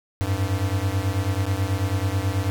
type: beating tone pair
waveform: square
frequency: 92.4 / 101.6 Hz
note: F#2 / G#2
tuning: -2 / -38 cents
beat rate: 9.2 Hz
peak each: -25 dBFS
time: 0.21-2.5 s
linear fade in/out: 0 ms
effects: none